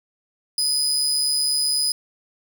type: tone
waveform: 30% pulse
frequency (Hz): 4986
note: D#8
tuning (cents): +3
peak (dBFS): -16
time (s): 0.58-1.92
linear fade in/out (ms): 2
effects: none